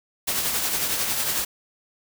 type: noise with tremolo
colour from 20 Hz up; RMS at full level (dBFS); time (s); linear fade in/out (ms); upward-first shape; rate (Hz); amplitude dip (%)
white; -23; 0.27-1.45; 10; triangle; 11; 45
effects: none